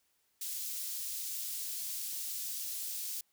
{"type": "high-pass noise", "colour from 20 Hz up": "white", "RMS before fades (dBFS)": -39, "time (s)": [0.41, 3.21], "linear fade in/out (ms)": 5, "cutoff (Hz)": 4600, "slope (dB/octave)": 12, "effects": ["white hiss -75 dBFS RMS until 3.32 s"]}